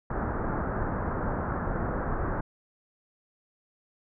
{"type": "low-pass noise", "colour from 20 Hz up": "pink", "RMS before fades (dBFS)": -30, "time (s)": [0.1, 2.41], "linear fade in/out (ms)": 5, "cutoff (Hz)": 1600, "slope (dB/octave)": 48, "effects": []}